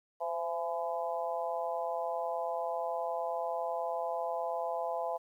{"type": "harmonic tone with a mistuned harmonic", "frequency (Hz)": 168.3, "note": "E3", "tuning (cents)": 36, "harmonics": [3, 4, 5, 6], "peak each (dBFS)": [-38, -35, -38, -41], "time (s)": [0.2, 5.18], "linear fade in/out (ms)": 20, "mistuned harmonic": 3, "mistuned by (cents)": 33, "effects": ["11-bit"]}